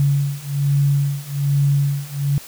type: beating tone pair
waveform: sine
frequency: 140.6 / 141.8 Hz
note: C#3 / C#3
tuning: +25 / +40 cents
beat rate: 1.2 Hz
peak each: -19 / -18 dBFS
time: 0-2.38 s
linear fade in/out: 0 ms
effects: white hiss -39 dBFS RMS until 2.47 s

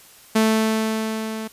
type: tone with level ramp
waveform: sawtooth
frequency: 220 Hz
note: A3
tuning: in tune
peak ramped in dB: -10 to -24 dBFS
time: 0.35-1.48 s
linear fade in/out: 10 ms
effects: white hiss -48 dBFS RMS until 1.52 s + resampled to 32000 Hz

